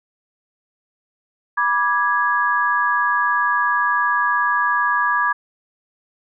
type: chord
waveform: sine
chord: G# diminished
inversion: first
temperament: equal with one note detuned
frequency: 977.5 / 1174.7 / 1661.2 Hz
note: B5 / D6 / G#6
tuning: -18 / 0 / 0 cents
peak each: -21 / -20 / -19 dBFS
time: 1.57-5.33 s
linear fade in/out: 10 ms
effects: none